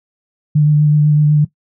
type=tone with vibrato; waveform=sine; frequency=149.7 Hz; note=D3; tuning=33 cents sharp; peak=-7 dBFS; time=0.55-1.45 s; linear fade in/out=10 ms; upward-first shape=sine; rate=8 Hz; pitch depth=17 cents each way; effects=noise-tail reverb RT60 0.1 s tail -17 dB re dry